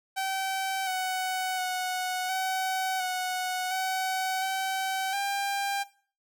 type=tone with pitch steps; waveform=sawtooth; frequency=769 / 746 / 737 / 755 / 737 / 754 / 765 / 797 Hz; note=G5 / F#5 / F#5 / F#5 / F#5 / F#5 / G5 / G5; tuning=-33 / +14 / -7 / +35 / -7 / +32 / -42 / +28 cents; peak=-24 dBFS; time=0.16-5.84 s; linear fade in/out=20 ms; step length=710 ms; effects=noise-tail reverb RT60 0.4 s tail -17 dB re dry